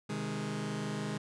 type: chord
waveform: sawtooth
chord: Ab major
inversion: first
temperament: just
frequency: 129.78 / 155.74 / 207.7 Hz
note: C3 / Eb3 / Ab3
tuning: -14 / +2 / 0 cents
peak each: -37 / -35 / -33 dBFS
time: 0.09-1.18 s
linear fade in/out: 10 ms
effects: resampled to 22050 Hz